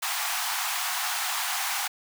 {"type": "high-pass noise", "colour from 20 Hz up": "pink", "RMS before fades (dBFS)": -29, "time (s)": [0.02, 1.88], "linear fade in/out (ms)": 10, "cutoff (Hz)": 710, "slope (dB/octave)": 96, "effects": []}